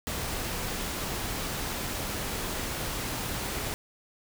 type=noise; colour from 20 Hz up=pink; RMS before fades=-33 dBFS; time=0.07-3.74 s; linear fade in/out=0 ms; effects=none